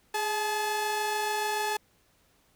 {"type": "tone pair together", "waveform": "sawtooth", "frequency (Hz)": [417.1, 861.1], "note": ["G#4", "A5"], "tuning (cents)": [7, -38], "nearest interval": "octave + minor second", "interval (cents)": 1255, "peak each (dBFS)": [-29, -25], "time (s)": [0.14, 1.77], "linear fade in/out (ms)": 5, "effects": ["pink hiss -66 dBFS RMS until 2.55 s"]}